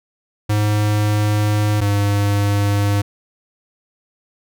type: tone pair in turn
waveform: square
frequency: 105.1 / 101.58 Hz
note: G#2 / G#2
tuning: +21 / -38 cents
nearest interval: minor second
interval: 59 cents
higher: first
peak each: -15 dBFS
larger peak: neither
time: 0.49-1.81 / 1.81-3.02 s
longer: first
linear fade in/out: 10 ms
effects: none